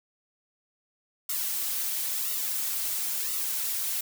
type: noise with flanger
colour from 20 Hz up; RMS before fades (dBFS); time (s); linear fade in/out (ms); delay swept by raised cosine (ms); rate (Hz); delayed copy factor
blue; -30; 1.29-4.01; 5; 1.2 to 4.9; 0.98; -0.85
effects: none